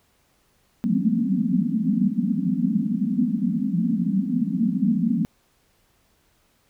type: band-pass noise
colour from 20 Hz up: white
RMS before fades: -22 dBFS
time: 0.84-5.25 s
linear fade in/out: 0 ms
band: 170 to 260 Hz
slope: 96 dB/octave
effects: pink hiss -64 dBFS RMS until 6.69 s